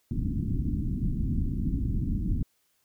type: low-pass noise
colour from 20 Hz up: pink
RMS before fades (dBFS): -28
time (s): 0.11-2.43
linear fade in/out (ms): 2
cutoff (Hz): 290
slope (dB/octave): 48
effects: white hiss -71 dBFS RMS until 2.84 s